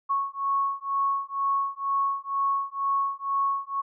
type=beating tone pair; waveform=sine; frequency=1103 / 1105.1 Hz; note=C#6 / C#6; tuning=-9 / -6 cents; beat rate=2.1 Hz; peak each=-27 dBFS; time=0.09-3.82 s; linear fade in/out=20 ms; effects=none